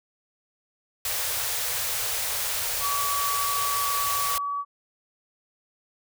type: band-stop noise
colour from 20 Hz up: white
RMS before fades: -28 dBFS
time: 1.05-4.38 s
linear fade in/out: 2 ms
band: 140 to 420 Hz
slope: 96 dB/octave
type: tone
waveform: sine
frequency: 1139 Hz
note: C#6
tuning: 47 cents sharp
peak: -26 dBFS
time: 2.8-4.65 s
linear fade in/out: 50 ms
effects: none